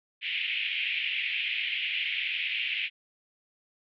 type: band-pass noise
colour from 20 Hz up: pink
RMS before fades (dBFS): -31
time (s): 0.21-2.9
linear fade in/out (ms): 50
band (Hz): 2200 to 3100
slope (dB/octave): 48
effects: none